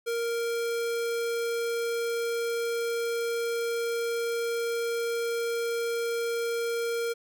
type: tone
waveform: square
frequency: 466.2 Hz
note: A#4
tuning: in tune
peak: -28 dBFS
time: 0.06-7.14 s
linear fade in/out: 20 ms
effects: none